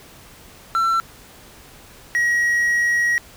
triangle tone pair in turn, 1345 / 1902.1 Hz, E6 / A#6, +34 / +34 cents, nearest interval tritone, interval 600 cents, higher second, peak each -14 dBFS, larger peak neither, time 0.75-1 / 2.15-3.18 s, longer second, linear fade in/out 0 ms, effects pink hiss -45 dBFS RMS until 3.36 s

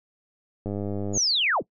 click train, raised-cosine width 2 ms, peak -18 dBFS, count 53, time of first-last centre 0.66-1.175 s, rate 101 Hz
sine linear sweep, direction down, 6950 to 34.65 Hz, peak -20 dBFS, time 1.13-1.63 s, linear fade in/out 50 ms
effects noise-tail reverb RT60 0.1 s tail -22 dB re dry

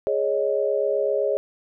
sine chord, Ab suspended fourth, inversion none, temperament equal, 415.3 / 554.4 / 622.3 Hz, Ab4 / Db5 / Eb5, 0 / 0 / 0 cents, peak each -24 / -23 / -26 dBFS, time 0.07-1.37 s, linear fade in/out 0 ms, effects none

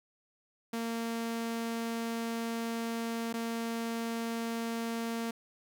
sawtooth tone with dropouts, 229.9 Hz, A#3, 24 cents flat, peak -29 dBFS, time 0.73-5.31 s, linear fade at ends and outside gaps 5 ms, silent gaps 3.329-3.338 s, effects none

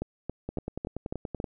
two click trains, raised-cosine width 2 ms, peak -20 / -18 dBFS, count 11 / 6, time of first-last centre 0.49-1.442 / 0.02-1.401 s, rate 10.5 / 3.62 Hz, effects none

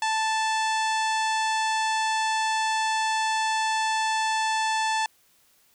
harmonic tone with a mistuned harmonic, 880 Hz, A5, in tune, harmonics 1 / 2 / 3 / 4 / 5 / 6 / 7 / 8 / 9 / 10, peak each -24 / -30 / -34 / -36 / -38 / -40 / -41 / -42 / -43 / -44 dBFS, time 0.02-5.06 s, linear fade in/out 2 ms, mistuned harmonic 4, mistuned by -24 cents, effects white hiss -62 dBFS RMS until 5.74 s

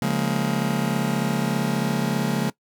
40% pulse chord, Bb minor seventh, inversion first, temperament just, 139.85 / 174.81 / 209.8 / 233.1 Hz, Db3 / F3 / Ab3 / Bb3, +16 / +2 / +18 / 0 cents, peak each -26 dBFS, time 0.02-2.5 s, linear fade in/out 2 ms, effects noise-tail reverb RT60 0.1 s tail -20 dB re dry

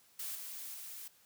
blue noise with level steps, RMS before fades -41 / -45 / -47 dBFS, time 0.19-1.08 s, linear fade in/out 5 ms, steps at 0.35 / 0.74 s, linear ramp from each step 2 ms, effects white hiss -66 dBFS RMS until 1.25 s + high-pass 60 Hz 12 dB/octave

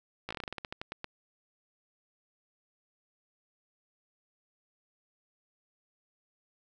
slowing click train, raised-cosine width 0.3 ms, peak -21 dBFS, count 15, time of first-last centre 0.29-1.044 s, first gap 16 ms, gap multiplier 1.17, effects none

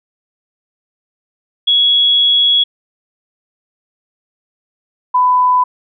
sine tone pair in turn, 3348 / 999.4 Hz, G#7 / B5, +13 / +20 cents, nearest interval octave + major sixth, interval 2093 cents, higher first, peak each -8 dBFS, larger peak neither, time 1.67-2.64 / 5.14-5.64 s, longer first, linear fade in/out 10 ms, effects none

